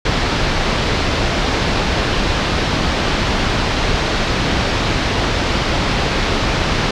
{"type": "low-pass noise", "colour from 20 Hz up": "pink", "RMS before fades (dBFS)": -17, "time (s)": [0.05, 6.91], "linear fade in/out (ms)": 5, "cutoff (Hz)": 5000, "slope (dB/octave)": 24, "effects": []}